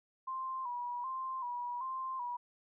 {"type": "tone with vibrato", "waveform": "sine", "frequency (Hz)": 1008, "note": "B5", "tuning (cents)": 35, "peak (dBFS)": -36, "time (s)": [0.27, 2.37], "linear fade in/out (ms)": 10, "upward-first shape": "square", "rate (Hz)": 1.3, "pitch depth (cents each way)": 67, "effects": []}